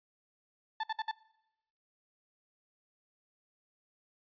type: tone bursts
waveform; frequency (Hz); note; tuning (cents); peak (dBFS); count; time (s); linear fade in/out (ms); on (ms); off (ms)
35% pulse; 880; A5; 0; -30; 4; 0.8-1.114; 5; 35; 58
effects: noise-tail reverb RT60 0.9 s tail -22 dB re dry + resampled to 11025 Hz